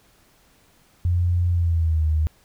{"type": "tone with pitch glide", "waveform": "sine", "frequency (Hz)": [87.8, 77.77], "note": ["F2", "D#2"], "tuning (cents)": [10, 0], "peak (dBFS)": -17, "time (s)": [1.05, 2.27], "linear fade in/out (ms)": 0, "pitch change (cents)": -210, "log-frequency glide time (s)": [1.5, 2.05], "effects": ["pink hiss -58 dBFS RMS until 2.44 s"]}